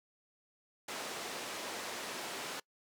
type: band-pass noise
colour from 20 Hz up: pink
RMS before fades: -42 dBFS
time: 0.88-2.6 s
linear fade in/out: 5 ms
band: 360 to 8700 Hz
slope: 12 dB/octave
effects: noise-tail reverb RT60 0.1 s tail -24 dB re dry